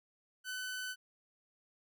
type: tone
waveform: sawtooth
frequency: 1507 Hz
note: F#6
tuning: 31 cents sharp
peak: -35 dBFS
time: 0.44-0.96 s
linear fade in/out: 50 ms
effects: none